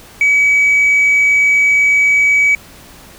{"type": "tone", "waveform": "sine", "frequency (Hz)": 2277, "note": "C#7", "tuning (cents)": 46, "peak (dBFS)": -6, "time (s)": [0.21, 2.55], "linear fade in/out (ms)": 2, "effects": ["tanh soft clip ceiling -6 dBFS", "pink hiss -39 dBFS RMS until 3.18 s"]}